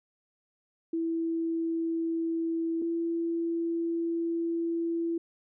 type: tone pair in turn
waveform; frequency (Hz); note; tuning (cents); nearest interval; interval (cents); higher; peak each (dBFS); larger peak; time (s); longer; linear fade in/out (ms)
sine; 329.6 / 334.8; E4 / E4; 0 / +27; unison; 27; second; -27; neither; 0.93-2.82 / 2.82-5.18; second; 5
effects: none